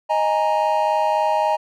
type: chord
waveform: triangle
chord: D# suspended fourth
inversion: none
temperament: just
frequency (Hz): 622.3 / 829.7 / 933.4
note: D#5 / G#5 / A#5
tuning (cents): 0 / -2 / +2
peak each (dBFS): -19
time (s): 0.09-1.57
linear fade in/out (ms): 20
effects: none